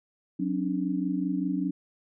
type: tone cluster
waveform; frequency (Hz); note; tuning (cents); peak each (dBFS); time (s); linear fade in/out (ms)
sine; 183.4 / 270.8 / 295.9; F#3 / C#4 / D4; -15 / -40 / +13; -30; 0.39-1.71; 10
effects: none